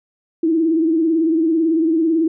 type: tone with vibrato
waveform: sine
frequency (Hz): 324.3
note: E4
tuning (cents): -28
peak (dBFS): -13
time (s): 0.43-2.28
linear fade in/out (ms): 5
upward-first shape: sine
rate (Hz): 18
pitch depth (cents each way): 71
effects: none